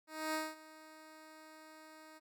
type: tone with ADSR envelope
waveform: 10% pulse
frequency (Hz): 312.9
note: D#4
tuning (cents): +10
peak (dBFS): -26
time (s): 0.07-2.2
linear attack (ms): 270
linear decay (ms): 210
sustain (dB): -20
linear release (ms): 28
effects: none